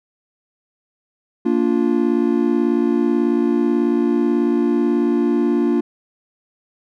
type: chord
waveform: triangle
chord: Bb major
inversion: none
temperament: just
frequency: 233.1 / 291.4 / 349.6 Hz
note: Bb3 / D4 / F4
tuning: 0 / -13 / +2 cents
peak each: -17 dBFS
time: 1.45-5.81 s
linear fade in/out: 10 ms
effects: none